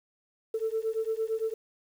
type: beating tone pair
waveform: sine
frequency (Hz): 440 / 448.8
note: A4 / A4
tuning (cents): 0 / +34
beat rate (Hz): 8.8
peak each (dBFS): -30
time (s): 0.54-1.54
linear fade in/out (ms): 5
effects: tanh soft clip ceiling -21 dBFS + 9-bit